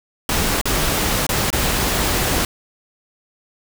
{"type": "noise with dropouts", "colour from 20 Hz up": "pink", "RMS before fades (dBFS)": -19, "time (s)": [0.29, 2.45], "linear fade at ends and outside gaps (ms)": 2, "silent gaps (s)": [[0.614, 0.655], [1.267, 1.291], [1.504, 1.528]], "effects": []}